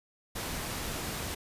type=noise; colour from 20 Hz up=pink; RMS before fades=-36 dBFS; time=0.35-1.35 s; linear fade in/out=10 ms; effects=resampled to 32000 Hz